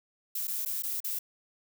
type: noise with dropouts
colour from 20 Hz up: violet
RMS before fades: -33 dBFS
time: 0.35-1.19 s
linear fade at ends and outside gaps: 5 ms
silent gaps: 0.472-0.478 / 0.651-0.659 / 0.823-0.834 / 1.003-1.043 s
effects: none